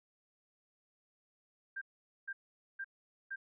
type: tone bursts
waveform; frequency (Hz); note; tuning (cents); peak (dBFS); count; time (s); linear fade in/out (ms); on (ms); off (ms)
sine; 1586; G6; +20; -38; 4; 1.76-3.36; 10; 55; 460
effects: none